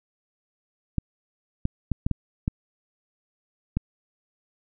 clicks, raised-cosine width 5 ms, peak -11 dBFS, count 7, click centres 0.983 / 1.654 / 1.917 / 2.065 / 2.113 / 2.479 / 3.77 s, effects none

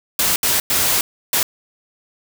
white noise bursts at uneven times, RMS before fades -17 dBFS, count 4, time 0.19-0.36 / 0.43-0.6 / 0.7-1.01 / 1.33-1.43 s, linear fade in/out 2 ms, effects none

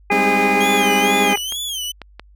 harmonic tone, 409 Hz, G#4, 26 cents flat, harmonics 1 / 2 / 3 / 4 / 5 / 6, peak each -22 / -18 / -29 / -30 / -23 / -20 dBFS, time 0.1-1.36 s, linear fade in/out 5 ms
30% pulse chord, Ab major seventh, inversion third, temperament equal, 196 / 207.7 / 261.6 / 311.1 Hz, G3 / Ab3 / C4 / Eb4, 0 / 0 / 0 / 0 cents, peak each -21 / -24 / -21 / -24 dBFS, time 0.11-1.34 s, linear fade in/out 10 ms
sawtooth tone with vibrato, 3193 Hz, G7, 31 cents sharp, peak -20 dBFS, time 0.6-1.92 s, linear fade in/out 10 ms, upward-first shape sine, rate 2.2 Hz, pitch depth 140 cents each way
clicks, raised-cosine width 0.3 ms, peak -16 dBFS, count 4, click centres 1.373 / 1.523 / 2.017 / 2.196 s
effects added 50 Hz sine -45 dBFS peak until 2.35 s

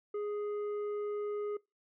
sine tone with tanh clipping, 415 Hz, G#4, 1 cent flat, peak -35 dBFS, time 0.14-1.57 s, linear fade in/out 5 ms, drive 8 dB, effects noise-tail reverb RT60 0.2 s tail -22 dB re dry + low-pass 2000 Hz 12 dB/octave

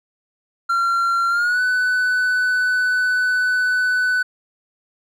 triangle tone with pitch glide, 1373 to 1497.3 Hz, F6 to F#6, -30 to +20 cents, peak -14 dBFS, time 0.69-4.23 s, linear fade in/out 10 ms, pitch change +150 cents, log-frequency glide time 1.29-1.61 s, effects none

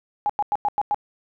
sine tone bursts, 829 Hz, G#5, 3 cents flat, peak -18 dBFS, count 6, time 0.26-0.945 s, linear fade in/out 0 ms, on 35 ms, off 95 ms, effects none

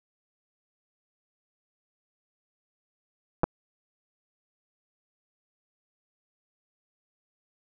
clicks, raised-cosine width 1 ms, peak -9 dBFS, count 2, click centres 3.434 / 3.44 s, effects none

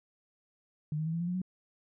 sine tone with pitch steps, 151.7 / 156.78 / 162.03 / 167.45 / 173.05 / 178.85 / 184.83 Hz, D#3 / D#3 / E3 / E3 / F3 / F3 / F#3, -44 / +13 / -29 / +27 / -16 / +41 / -2 cents, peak -30 dBFS, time 0.92-1.417 s, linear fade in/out 2 ms, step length 71 ms, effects none

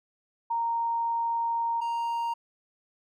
sine / triangle tone pair in turn, 928 / 932.1 Hz, A#5 / A#5, -8 / 0 cents, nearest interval unison, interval 8 cents, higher second, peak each -25 / -25 dBFS, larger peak neither, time 0.5-1.81 / 1.81-2.34 s, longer first, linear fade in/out 10 ms, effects none

